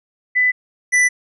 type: tone pair in turn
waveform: sine / square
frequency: 1998 / 1985.3 Hz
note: B6 / B6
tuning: +20 / +9 cents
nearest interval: unison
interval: 11 cents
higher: first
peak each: -12 dBFS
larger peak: neither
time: 0.35-0.52 / 0.92-1.09 s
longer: neither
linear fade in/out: 20 ms
effects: resampled to 24000 Hz